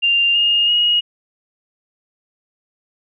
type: tone with pitch steps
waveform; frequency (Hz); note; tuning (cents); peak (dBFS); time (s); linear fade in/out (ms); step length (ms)
sine; 2791 / 2837 / 2883; F7 / F7 / F#7; -2 / +27 / -46; -12; 0.02-1.01; 20; 330
effects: none